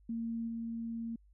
sine tone with level steps, 229.5 Hz, A#3, 27 cents flat, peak -34 / -36 dBFS, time 0.09-1.16 s, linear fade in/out 5 ms, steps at 0.47 s, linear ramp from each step 20 ms, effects added 50 Hz sine -60 dBFS peak until 1.33 s

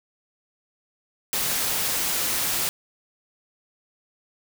white noise, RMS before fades -25 dBFS, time 1.33-2.69 s, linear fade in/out 0 ms, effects none

